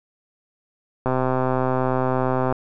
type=click train; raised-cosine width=1 ms; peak=-8 dBFS; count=190; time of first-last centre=1.06-2.525 s; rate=129 Hz; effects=none